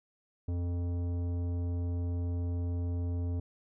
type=tone with tanh clipping; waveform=triangle; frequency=87.31 Hz; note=F2; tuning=in tune; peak=-32 dBFS; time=0.48-3.4 s; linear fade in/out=5 ms; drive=17 dB; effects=none